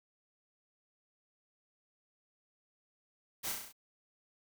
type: noise with echo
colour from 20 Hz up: white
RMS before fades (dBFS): -38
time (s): 3.43-3.53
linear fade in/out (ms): 20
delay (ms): 33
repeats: 6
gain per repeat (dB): -3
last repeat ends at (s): 3.728
effects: none